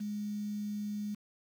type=tone with quantisation; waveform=sine; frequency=207.7 Hz; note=G#3; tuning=in tune; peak=-34 dBFS; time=0-1.15 s; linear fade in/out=10 ms; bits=9; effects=none